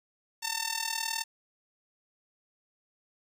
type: tone with amplitude modulation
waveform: 5% pulse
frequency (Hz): 900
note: A5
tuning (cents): +39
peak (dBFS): -15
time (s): 0.42-1.24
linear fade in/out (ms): 20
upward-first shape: sine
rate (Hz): 39.4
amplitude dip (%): 80
effects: none